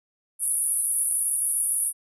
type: band-pass noise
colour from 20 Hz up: pink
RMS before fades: -25 dBFS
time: 0.39-1.93 s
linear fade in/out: 50 ms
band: 9600 to 11000 Hz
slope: 96 dB/octave
effects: none